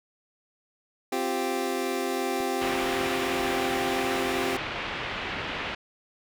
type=chord; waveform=25% pulse; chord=C suspended fourth; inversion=none; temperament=equal; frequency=261.6 / 349.2 / 392 Hz; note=C4 / F4 / G4; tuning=0 / 0 / 0 cents; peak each=-28 / -28 / -26 dBFS; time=1.12-4.57 s; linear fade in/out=5 ms
type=click; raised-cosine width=2 ms; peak=-29 dBFS; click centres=2.404 s
type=low-pass noise; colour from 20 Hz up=white; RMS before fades=-33 dBFS; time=2.61-5.75 s; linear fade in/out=5 ms; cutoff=3000 Hz; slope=24 dB/octave
effects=none